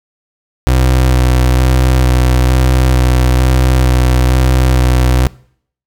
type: tone with vibrato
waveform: 30% pulse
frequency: 63.3 Hz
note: B1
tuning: 43 cents sharp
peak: -5 dBFS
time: 0.67-5.27 s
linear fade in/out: 0 ms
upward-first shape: square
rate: 1.1 Hz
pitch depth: 15 cents each way
effects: noise-tail reverb RT60 0.6 s tail -22 dB re dry